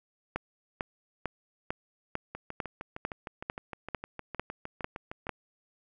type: two click trains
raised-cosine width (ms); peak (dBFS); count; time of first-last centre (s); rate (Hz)
0.5; -16 / -23; 12 / 20; 0.36-5.293 / 2.35-5.269; 2.23 / 6.51
effects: none